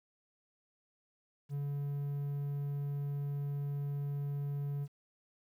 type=tone; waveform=triangle; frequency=142.5 Hz; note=C#3; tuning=48 cents sharp; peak=-32 dBFS; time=1.49-4.88 s; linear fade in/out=50 ms; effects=11-bit